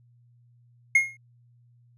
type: tone with exponential decay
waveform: triangle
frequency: 2148 Hz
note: C7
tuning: 45 cents sharp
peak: -11 dBFS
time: 0.95-1.17 s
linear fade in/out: 5 ms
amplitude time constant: 47 ms
effects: added 120 Hz sine -56 dBFS peak until 1.97 s + resampled to 32000 Hz